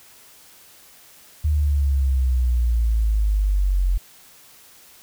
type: exponential sweep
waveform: sine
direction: down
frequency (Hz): 76.3 to 44.36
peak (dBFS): -16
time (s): 1.44-3.98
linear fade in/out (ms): 10
effects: white hiss -49 dBFS RMS until 5.02 s